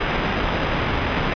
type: noise with sample-and-hold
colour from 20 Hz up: pink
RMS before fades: -22 dBFS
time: 0-1.34 s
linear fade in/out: 10 ms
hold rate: 4410 Hz
effects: resampled to 11025 Hz